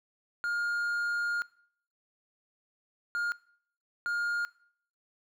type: tone bursts at uneven times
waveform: triangle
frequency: 1416 Hz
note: F6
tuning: 23 cents sharp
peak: -27 dBFS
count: 3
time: 0.44-1.42 / 3.15-3.32 / 4.06-4.45 s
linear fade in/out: 0 ms
effects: noise-tail reverb RT60 0.6 s tail -21 dB re dry